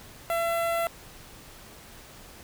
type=tone with notch filter; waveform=sawtooth; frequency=674 Hz; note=E5; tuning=38 cents sharp; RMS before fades=-27 dBFS; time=0.3-0.87 s; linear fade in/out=0 ms; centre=5400 Hz; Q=0.66; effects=pink hiss -48 dBFS RMS until 2.43 s